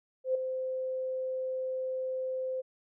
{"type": "tone with ADSR envelope", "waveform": "sine", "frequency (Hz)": 518, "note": "C5", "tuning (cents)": -17, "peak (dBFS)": -23, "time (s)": [0.24, 2.62], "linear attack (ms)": 110, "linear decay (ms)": 4, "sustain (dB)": -8, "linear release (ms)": 21, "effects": []}